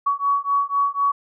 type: beating tone pair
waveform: sine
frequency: 1124 / 1128 Hz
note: C#6 / C#6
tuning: +24 / +30 cents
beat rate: 4 Hz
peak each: -21 dBFS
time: 0.06-1.12 s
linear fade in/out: 10 ms
effects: none